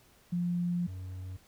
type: tone pair in turn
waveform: sine / triangle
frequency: 175.2 / 92.63 Hz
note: F3 / F#2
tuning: +6 / +2 cents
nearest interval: major seventh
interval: 1104 cents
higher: first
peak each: -28 / -36 dBFS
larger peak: first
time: 0.32-0.87 / 0.87-1.37 s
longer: first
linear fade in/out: 10 ms
effects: pink hiss -62 dBFS RMS until 1.47 s